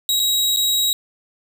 sawtooth tone with dropouts, 3830 Hz, A#7, 46 cents sharp, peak -13 dBFS, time 0.09-0.93 s, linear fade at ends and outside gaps 1 ms, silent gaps 0.195-0.199 / 0.563-0.57 s, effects none

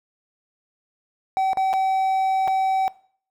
triangle tone with dropouts, 765 Hz, G5, 42 cents flat, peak -16 dBFS, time 1.37-2.88 s, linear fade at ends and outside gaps 0 ms, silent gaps 1.532-1.572 / 1.731-1.737 / 2.476-2.48 s, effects noise-tail reverb RT60 0.5 s tail -20 dB re dry

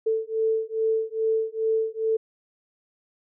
sine beating tone pair, 442.3 / 444.7 Hz, A4 / A4, +9 / +18 cents, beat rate 2.4 Hz, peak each -25 dBFS, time 0.06-2.17 s, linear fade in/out 10 ms, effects none

